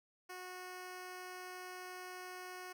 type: tone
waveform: 10% pulse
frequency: 365.7 Hz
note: F#4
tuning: 20 cents flat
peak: -38 dBFS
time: 0.29-2.73 s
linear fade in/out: 10 ms
effects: none